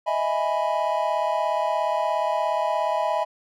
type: chord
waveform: triangle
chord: E major seventh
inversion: third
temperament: equal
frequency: 622.3 / 659.3 / 830.6 / 987.8 Hz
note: D#5 / E5 / G#5 / B5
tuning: 0 / 0 / 0 / 0 cents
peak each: -25 dBFS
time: 0.06-3.25 s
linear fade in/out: 20 ms
effects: none